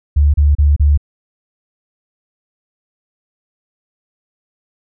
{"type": "tone bursts", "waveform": "sine", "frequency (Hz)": 72.8, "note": "D2", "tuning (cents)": -15, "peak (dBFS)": -7, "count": 4, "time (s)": [0.16, 0.976], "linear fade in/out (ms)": 10, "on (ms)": 180, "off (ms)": 32, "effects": []}